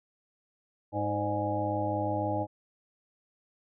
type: harmonic tone with a mistuned harmonic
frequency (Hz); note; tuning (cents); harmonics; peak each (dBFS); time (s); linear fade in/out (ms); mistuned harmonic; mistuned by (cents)
103.83; G#2; 0; 1 / 2 / 3 / 5 / 6 / 7 / 8; -34 / -42 / -34 / -37 / -34 / -41 / -33; 0.92-2.47; 50; 6; -50
effects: none